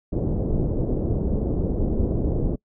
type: low-pass noise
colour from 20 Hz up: pink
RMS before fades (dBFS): -23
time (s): 0.12-2.56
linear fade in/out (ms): 10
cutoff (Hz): 490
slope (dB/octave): 24
effects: noise-tail reverb RT60 0.1 s tail -24 dB re dry